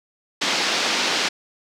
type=band-pass noise; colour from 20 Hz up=white; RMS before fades=-22 dBFS; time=0.41-1.29 s; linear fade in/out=10 ms; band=190 to 5300 Hz; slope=24 dB/octave; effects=none